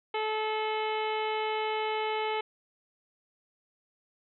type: harmonic tone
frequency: 433.4 Hz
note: A4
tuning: 26 cents flat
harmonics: 1 / 2 / 3 / 4 / 5 / 6 / 7 / 8 / 9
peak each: -32 / -32 / -40 / -46 / -38 / -44 / -41 / -50 / -51 dBFS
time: 0.14-2.41 s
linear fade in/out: 5 ms
effects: none